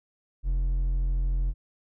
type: tone with hard clipping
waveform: triangle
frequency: 43.45 Hz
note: F1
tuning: 8 cents flat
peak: -24 dBFS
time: 0.43-1.54 s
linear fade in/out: 50 ms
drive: 7 dB
effects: none